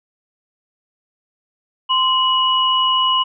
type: tone pair together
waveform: sine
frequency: 1037.8 / 2926 Hz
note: C6 / F#7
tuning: -14 / -20 cents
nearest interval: octave + tritone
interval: 1794 cents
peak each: -16 dBFS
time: 1.89-3.24 s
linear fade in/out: 20 ms
effects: none